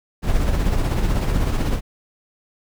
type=noise with tremolo; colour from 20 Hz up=brown; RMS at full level=-17 dBFS; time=0.22-1.81 s; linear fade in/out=50 ms; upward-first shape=sine; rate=16 Hz; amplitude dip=45%; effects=none